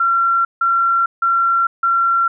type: tone bursts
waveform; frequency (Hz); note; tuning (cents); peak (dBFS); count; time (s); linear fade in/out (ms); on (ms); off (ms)
sine; 1365; F6; -40; -12; 4; 0-2.28; 5; 450; 160
effects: none

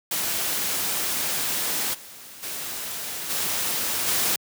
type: noise with level steps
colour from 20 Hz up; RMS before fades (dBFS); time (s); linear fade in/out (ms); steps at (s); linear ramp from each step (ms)
white; -26 / -43 / -32 / -26 / -23; 0.11-4.36; 5; 1.93 / 2.42 / 3.29 / 4.06; 20
effects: high-pass 100 Hz 12 dB/octave

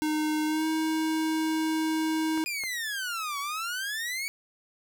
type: tone with pitch glide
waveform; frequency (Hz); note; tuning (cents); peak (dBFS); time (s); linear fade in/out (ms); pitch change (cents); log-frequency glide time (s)
square; 307.3 to 316.7; D#4 to D#4; -21 to +31; -26; 0.02-2.44; 0; +52; 0.46-0.66
type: clicks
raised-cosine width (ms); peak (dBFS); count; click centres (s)
0.5; -26; 2; 2.376 / 2.637
type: exponential two-way sweep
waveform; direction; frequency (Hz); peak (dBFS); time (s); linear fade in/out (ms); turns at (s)
sawtooth; down then up; 2480 to 1108.7 to 2273; -27; 2.46-4.28; 0; 3.39
effects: none

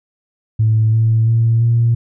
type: tone with pitch steps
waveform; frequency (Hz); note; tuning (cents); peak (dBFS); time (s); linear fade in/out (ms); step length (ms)
sine; 110 / 112.25 / 114.54 / 116.88; A2 / A2 / A#2 / A#2; 0 / +35 / -30 / +5; -9; 0.59-1.95; 10; 340
effects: tanh soft clip ceiling -5 dBFS

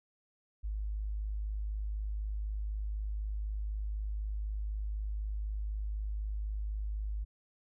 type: tone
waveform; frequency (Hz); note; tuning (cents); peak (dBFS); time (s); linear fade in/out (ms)
sine; 52; G#1; +3; -33; 0.63-7.25; 20
effects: none

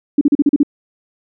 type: tone bursts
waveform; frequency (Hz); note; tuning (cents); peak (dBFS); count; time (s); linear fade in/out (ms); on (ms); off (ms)
sine; 288.2; D4; -33; -7; 7; 0.18-0.632; 5; 32; 38
effects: none

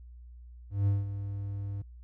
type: tone with ADSR envelope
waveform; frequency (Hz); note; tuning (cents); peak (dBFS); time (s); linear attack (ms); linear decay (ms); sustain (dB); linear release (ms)
triangle; 100; G2; +35; -20; 0.7-1.82; 170; 180; -11; 4
effects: added 60 Hz sine -46 dBFS peak until 2.03 s

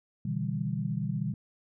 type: chord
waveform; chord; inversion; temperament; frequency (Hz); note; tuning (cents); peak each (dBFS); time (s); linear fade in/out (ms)
sine; E minor seventh; second; just; 123.61 / 148.33 / 164.81 / 197.78; B2 / D3 / E3 / G3; +2 / +18 / 0 / +16; -34 / -34 / -35 / -34; 0.25-1.34; 5
effects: none

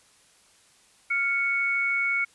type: tone pair together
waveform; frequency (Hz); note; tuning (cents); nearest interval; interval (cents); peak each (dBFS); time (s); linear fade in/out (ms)
sine; 1396.6 / 2217; F6 / C#7; 0 / 0; minor sixth; 800; -30 / -23; 1.1-2.25; 10
effects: white hiss -59 dBFS RMS until 2.34 s + resampled to 24000 Hz

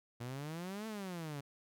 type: exponential two-way sweep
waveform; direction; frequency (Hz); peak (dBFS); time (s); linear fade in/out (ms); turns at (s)
sawtooth; up then down; 116.54 to 224.5 to 137.6; -37; 0.2-1.41; 10; 0.87
effects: none

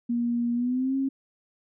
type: tone with pitch glide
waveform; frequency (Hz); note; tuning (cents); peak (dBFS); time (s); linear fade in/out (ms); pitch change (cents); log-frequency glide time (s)
sine; 237.7 to 269.9; A#3 to C#4; +34 to -46; -23; 0.09-1.09; 10; +220; 0.54-0.96
effects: none

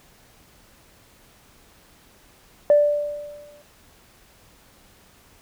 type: tone with exponential decay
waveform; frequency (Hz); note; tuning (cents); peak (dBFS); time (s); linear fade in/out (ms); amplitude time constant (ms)
sine; 587.3; D5; 0; -9; 2.7-3.62; 1; 200
effects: tanh soft clip ceiling -6 dBFS + pink hiss -54 dBFS RMS until 5.41 s

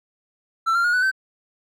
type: tone with pitch steps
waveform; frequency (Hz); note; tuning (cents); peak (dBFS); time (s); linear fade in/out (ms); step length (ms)
triangle; 1337 / 1385.7 / 1436.3 / 1488.6 / 1542.9; E6 / F6 / F6 / F#6 / G6; +24 / -14 / +48 / +10 / -28; -15; 0.66-1.115; 20; 91
effects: none

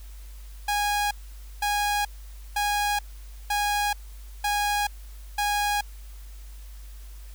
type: tone bursts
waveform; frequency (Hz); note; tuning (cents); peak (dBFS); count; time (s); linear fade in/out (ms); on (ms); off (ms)
sawtooth; 824; G#5; -14; -19; 6; 0.68-5.81; 5; 430; 510
effects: added 50 Hz sine -39 dBFS peak until 7.34 s + white hiss -54 dBFS RMS until 7.34 s

